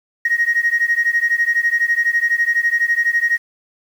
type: beating tone pair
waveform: sine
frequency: 1872 / 1884 Hz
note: A#6 / A#6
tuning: +7 / +18 cents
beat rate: 12 Hz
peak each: -16 dBFS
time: 0.25-3.38 s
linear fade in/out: 5 ms
effects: tanh soft clip ceiling -8 dBFS + 7-bit